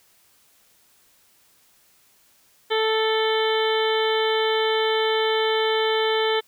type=harmonic tone; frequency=440 Hz; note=A4; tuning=in tune; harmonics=1 / 2 / 3 / 4 / 5 / 7 / 8 / 9; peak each=-21 / -27 / -31 / -30 / -32 / -29 / -32 / -36 dBFS; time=2.7-6.41 s; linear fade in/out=20 ms; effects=white hiss -59 dBFS RMS until 6.47 s